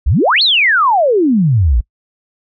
sine exponential two-way sweep, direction up then down, 51.1 to 4435 to 51.1 Hz, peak -8 dBFS, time 0.06-1.81 s, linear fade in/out 10 ms, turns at 0.42 s, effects noise-tail reverb RT60 0.1 s tail -24 dB re dry

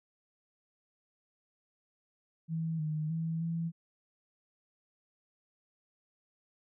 sine tone with pitch steps, 162.4 / 154.1 / 163 / 166.1 Hz, E3 / D#3 / E3 / E3, -26 / -16 / -19 / +13 cents, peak -31 dBFS, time 2.48-3.72 s, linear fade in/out 50 ms, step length 310 ms, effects none

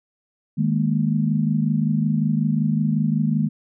sine chord, D# suspended fourth, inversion none, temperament equal, 155.56 / 207.7 / 233.1 Hz, D#3 / G#3 / A#3, 0 / 0 / 0 cents, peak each -21 / -22 / -23 dBFS, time 0.57-3.49 s, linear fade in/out 20 ms, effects none

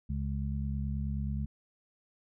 harmonic tone, 69.4 Hz, C#2, 3 cents sharp, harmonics 1 / 2 / 3, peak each -33 / -36 / -38 dBFS, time 0.09-1.46 s, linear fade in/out 10 ms, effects none

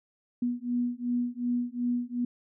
sine beating tone pair, 241.9 / 244.6 Hz, B3 / B3, -36 / -16 cents, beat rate 2.7 Hz, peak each -30 dBFS, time 0.42-2.25 s, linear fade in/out 5 ms, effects none

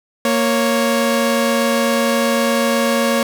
sawtooth tone pair together, 232.6 / 553.2 Hz, A#3 / C#5, -4 / -4 cents, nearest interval octave + minor third, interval 1500 cents, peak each -13 dBFS, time 0.25-3.23 s, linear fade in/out 2 ms, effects none

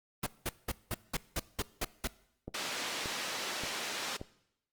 pink noise bursts, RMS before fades -33 dBFS, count 9, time 0.23-2.074 s, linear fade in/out 5 ms, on 36 ms, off 190 ms
click train, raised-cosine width 2 ms, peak -26 dBFS, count 4, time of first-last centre 2.48-4.214 s, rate 1.73 Hz
white band-pass noise, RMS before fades -38 dBFS, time 2.54-4.17 s, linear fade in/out 5 ms, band 220 to 4600 Hz, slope 12 dB/octave
effects noise-tail reverb RT60 0.8 s tail -20 dB re dry + Opus 32 kbps

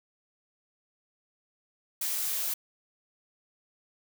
blue noise with high-pass filter sweep, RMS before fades -31 dBFS, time 2.01-2.54 s, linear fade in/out 5 ms, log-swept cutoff 270 to 590 Hz, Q 1.6, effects none

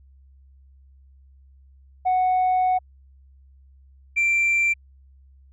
sine tone pair in turn, 739 / 2355 Hz, F#5 / D7, -2 / +4 cents, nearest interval octave + minor sixth, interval 2006 cents, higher second, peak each -15 dBFS, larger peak neither, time 2.05-2.79 / 4.16-4.74 s, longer first, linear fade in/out 20 ms, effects tanh soft clip ceiling -16 dBFS + added 67 Hz sine -49 dBFS peak until 5.52 s

